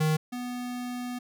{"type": "tone pair in turn", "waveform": "square", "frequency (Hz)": [155.7, 246.5], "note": ["D#3", "B3"], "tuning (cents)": [2, -3], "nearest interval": "minor sixth", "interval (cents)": 795, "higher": "second", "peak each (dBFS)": [-23, -33], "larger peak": "first", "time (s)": [[0, 0.17], [0.32, 1.19]], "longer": "second", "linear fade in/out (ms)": 10, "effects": []}